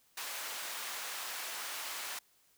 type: high-pass noise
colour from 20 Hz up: pink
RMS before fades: -41 dBFS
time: 0.17-2.19 s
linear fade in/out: 5 ms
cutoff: 1000 Hz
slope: 12 dB/octave
effects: white hiss -69 dBFS RMS until 2.57 s